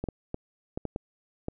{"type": "clicks", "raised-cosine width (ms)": 2, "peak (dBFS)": -18, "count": 7, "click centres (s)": [0.04, 0.087, 0.344, 0.775, 0.853, 0.961, 1.484], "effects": []}